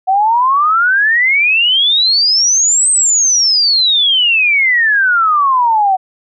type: exponential two-way sweep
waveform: sine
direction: up then down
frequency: 740 to 8372 to 740 Hz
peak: -8 dBFS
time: 0.07-5.97 s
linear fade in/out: 20 ms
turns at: 2.9 s
effects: none